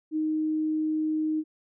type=tone; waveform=sine; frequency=311.1 Hz; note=D#4; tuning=in tune; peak=-24 dBFS; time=0.11-1.44 s; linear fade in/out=50 ms; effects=none